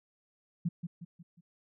sine tone with echo, 170.9 Hz, F3, 37 cents flat, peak -27 dBFS, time 0.65-0.69 s, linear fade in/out 10 ms, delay 180 ms, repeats 4, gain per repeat -7 dB, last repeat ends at 1.41 s, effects none

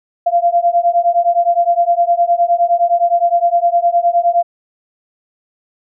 sine beating tone pair, 686 / 695.7 Hz, F5 / F5, -31 / -7 cents, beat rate 9.7 Hz, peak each -13 dBFS, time 0.26-4.43 s, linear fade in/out 10 ms, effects none

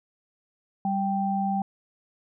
sine tone pair together, 196 / 784 Hz, G3 / G5, 0 / 0 cents, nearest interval 2 octaves, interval 2400 cents, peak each -26 dBFS, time 0.85-1.62 s, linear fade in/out 2 ms, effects none

